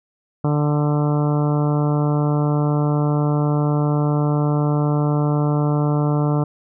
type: harmonic tone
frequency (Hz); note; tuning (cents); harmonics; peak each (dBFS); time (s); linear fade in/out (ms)
147.9; D3; +13; 1 / 2 / 3 / 4 / 5 / 6 / 7 / 8 / 9; -17 / -23 / -27 / -29 / -31 / -33 / -34 / -35 / -36; 0.44-6.44; 5
effects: none